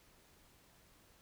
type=silence; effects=pink hiss -66 dBFS RMS until 1.21 s